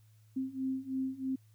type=beating tone pair; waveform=sine; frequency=261.6 / 264.7 Hz; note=C4 / C4; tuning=0 / +20 cents; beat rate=3.1 Hz; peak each=-37 / -35 dBFS; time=0.36-1.36 s; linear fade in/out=10 ms; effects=added 108 Hz sine -59 dBFS peak until 1.54 s + white hiss -73 dBFS RMS until 1.54 s